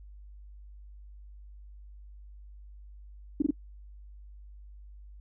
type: tone bursts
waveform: sine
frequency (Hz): 290.5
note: D4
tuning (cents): -19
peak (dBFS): -21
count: 3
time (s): 3.4-3.508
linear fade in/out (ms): 5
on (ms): 22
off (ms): 21
effects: noise-tail reverb RT60 0.1 s tail -25 dB re dry + added 50 Hz sine -46 dBFS peak until 5.2 s